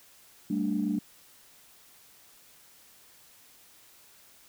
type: chord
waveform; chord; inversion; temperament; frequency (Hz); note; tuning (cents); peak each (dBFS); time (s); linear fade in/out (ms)
sine; G suspended second; none; equal with one note detuned; 196 / 222.9 / 293.7; G3 / A3 / D4; 0 / +23 / 0; -30; 0.5-0.99; 5
effects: tanh soft clip ceiling -17 dBFS + white hiss -57 dBFS RMS until 4.48 s